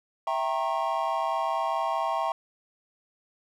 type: chord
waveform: triangle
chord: E diminished seventh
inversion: none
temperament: equal with one note detuned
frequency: 659.3 / 784 / 932.3 / 1084.7 Hz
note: E5 / G5 / Bb5 / Db6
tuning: 0 / 0 / 0 / -38 cents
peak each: -29 dBFS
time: 0.27-2.32 s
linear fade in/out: 2 ms
effects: none